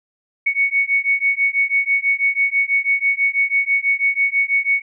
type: beating tone pair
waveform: sine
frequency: 2220 / 2226.1 Hz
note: C#7 / C#7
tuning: +2 / +7 cents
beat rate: 6.1 Hz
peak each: -18 dBFS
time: 0.46-4.82 s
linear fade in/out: 10 ms
effects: none